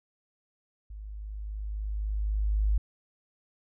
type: tone with level ramp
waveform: sine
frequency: 51.91 Hz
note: G#1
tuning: in tune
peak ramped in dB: -39 to -21 dBFS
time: 0.9-2.78 s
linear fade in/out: 5 ms
effects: none